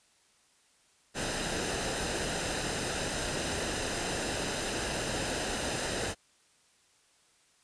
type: noise with comb filter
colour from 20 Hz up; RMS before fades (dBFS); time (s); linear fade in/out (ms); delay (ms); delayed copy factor
pink; -33; 1.14-6.15; 50; 0.89; -0.5
effects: white hiss -66 dBFS RMS until 7.63 s + resampled to 22050 Hz